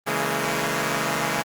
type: chord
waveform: 5% pulse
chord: A# half-diminished seventh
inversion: first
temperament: equal with one note detuned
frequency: 138.59 / 164.81 / 207.7 / 228.7 Hz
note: C#3 / E3 / G#3 / A#3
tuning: 0 / 0 / 0 / -33 cents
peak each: -17 dBFS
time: 0.06-1.43 s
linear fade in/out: 20 ms
effects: Opus 32 kbps